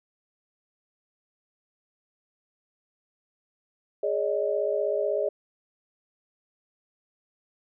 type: chord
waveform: sine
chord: Ab suspended fourth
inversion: none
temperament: equal with one note detuned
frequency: 415.3 / 566.3 / 622.3 Hz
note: Ab4 / Db5 / Eb5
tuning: 0 / +37 / 0 cents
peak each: -28 dBFS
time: 4.03-5.29 s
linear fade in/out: 5 ms
effects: none